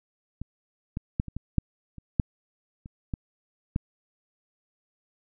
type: clicks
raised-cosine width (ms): 5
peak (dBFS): -22 / -18 / -12 / -25 / -20 / -9 / -30 / -8 / -29 / -17 / -13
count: 11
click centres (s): 0.416 / 0.971 / 1.199 / 1.283 / 1.366 / 1.583 / 1.983 / 2.198 / 2.859 / 3.138 / 3.761
effects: none